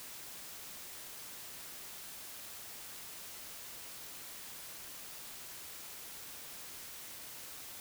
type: silence
effects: white hiss -48 dBFS RMS until 7.8 s